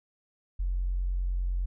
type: tone with tanh clipping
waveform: triangle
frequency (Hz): 44.95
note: F#1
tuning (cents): -49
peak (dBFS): -26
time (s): 0.59-1.66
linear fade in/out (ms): 10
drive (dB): 4
effects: none